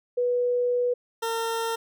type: tone pair in turn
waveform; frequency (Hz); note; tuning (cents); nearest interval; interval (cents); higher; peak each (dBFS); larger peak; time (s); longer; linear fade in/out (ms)
sine / 20% pulse; 490 / 456.1; B4 / A#4; -14 / -38; minor second; 124; first; -21; neither; 0.17-0.94 / 1.22-1.76; first; 10
effects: none